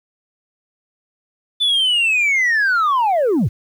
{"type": "linear sweep", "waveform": "sine", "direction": "down", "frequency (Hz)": [3520, 75.2], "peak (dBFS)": -11, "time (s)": [1.6, 3.49], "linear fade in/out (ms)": 20, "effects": ["tanh soft clip ceiling -12 dBFS", "8-bit"]}